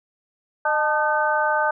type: harmonic tone with a mistuned harmonic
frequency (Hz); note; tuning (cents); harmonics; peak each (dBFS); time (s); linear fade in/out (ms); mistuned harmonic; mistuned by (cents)
305.3; D#4; -33; 2 / 3 / 4 / 5; -24 / -22 / -26 / -23; 0.65-1.71; 5; 3; -63
effects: none